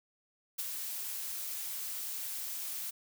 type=noise with ADSR envelope; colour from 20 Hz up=blue; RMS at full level=-34 dBFS; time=0.58-2.91 s; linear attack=14 ms; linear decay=29 ms; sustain=-5 dB; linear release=15 ms; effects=none